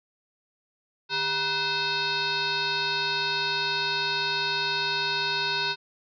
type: tone with frequency modulation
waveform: sine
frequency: 2612 Hz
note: E7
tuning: 17 cents flat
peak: -24 dBFS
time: 1.09-5.76 s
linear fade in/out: 50 ms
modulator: 553 Hz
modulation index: 3.6
effects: none